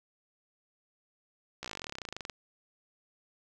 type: slowing click train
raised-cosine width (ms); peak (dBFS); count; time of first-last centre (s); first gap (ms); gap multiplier
0.2; -21; 25; 1.63-2.298; 15; 1.05
effects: none